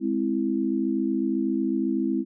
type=chord; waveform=sine; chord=Ab augmented; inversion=none; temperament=equal; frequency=207.7 / 261.6 / 329.6 Hz; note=Ab3 / C4 / E4; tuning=0 / 0 / 0 cents; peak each=-28 / -26 / -26 dBFS; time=0-2.25 s; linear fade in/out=50 ms; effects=none